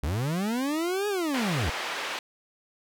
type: linear two-way sweep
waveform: 40% pulse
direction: up then down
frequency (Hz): 63.1 to 421.4 to 63.1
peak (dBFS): -25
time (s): 0.03-1.7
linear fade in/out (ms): 5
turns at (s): 1.08
type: band-pass noise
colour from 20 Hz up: white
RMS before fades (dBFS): -33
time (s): 1.34-2.19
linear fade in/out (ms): 2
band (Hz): 420 to 2700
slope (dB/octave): 12
effects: none